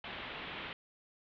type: low-pass noise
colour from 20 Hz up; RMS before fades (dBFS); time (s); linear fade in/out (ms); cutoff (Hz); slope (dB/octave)
white; -44; 0.04-0.73; 2; 3500; 48
effects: none